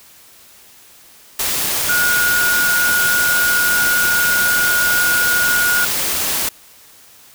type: tone in noise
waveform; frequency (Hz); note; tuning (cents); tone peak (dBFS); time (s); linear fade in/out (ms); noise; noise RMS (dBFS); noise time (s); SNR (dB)
sine; 1442; F#6; -45; -14; 1.89-5.85; 5; white; -19; 1.39-6.49; +2
effects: white hiss -45 dBFS RMS until 7.34 s